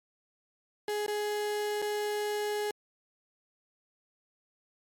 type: tone with dropouts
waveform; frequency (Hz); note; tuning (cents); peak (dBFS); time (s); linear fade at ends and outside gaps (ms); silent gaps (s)
35% pulse; 417.8; G#4; +10; -28; 0.88-2.71; 2; 1.064-1.08 / 1.819-1.823
effects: MP3 64 kbps